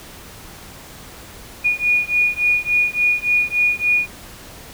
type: beating tone pair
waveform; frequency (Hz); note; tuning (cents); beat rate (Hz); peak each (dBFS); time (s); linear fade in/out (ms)
sine; 2447 / 2450.5; D#7 / D#7; -29 / -27; 3.5; -18; 1.64-4.08; 20
effects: pink hiss -39 dBFS RMS until 4.73 s